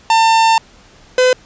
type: tone pair in turn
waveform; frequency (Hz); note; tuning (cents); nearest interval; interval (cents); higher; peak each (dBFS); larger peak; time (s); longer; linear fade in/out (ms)
45% pulse; 900 / 507; A5 / B4; +39 / +45; minor seventh; 994; first; -8; neither; 0.1-0.58 / 1.18-1.33; first; 2
effects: pink hiss -45 dBFS RMS until 1.45 s + resampled to 16000 Hz